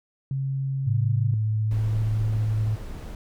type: tone with pitch glide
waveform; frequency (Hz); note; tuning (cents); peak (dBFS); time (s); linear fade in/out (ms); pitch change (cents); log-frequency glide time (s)
sine; 135.5 to 134.49; C#3 to C3; -39 to +48; -24; 0.31-1.34; 2; -13; 0.65-1.06
type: tone with vibrato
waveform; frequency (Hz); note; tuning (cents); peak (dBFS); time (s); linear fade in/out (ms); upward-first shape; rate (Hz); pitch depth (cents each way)
sine; 108.2; A2; -29; -21; 0.86-2.76; 20; square; 15; 9
type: noise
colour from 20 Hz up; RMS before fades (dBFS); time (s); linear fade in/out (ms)
brown; -35; 1.71-3.15; 2
effects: none